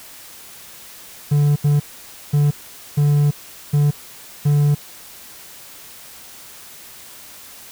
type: tone bursts at uneven times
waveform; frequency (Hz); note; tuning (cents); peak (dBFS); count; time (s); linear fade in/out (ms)
triangle; 145.8; D3; -12; -10; 6; 1.31-1.56 / 1.64-1.8 / 2.33-2.51 / 2.97-3.31 / 3.73-3.91 / 4.45-4.75; 10
effects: white hiss -40 dBFS RMS until 7.71 s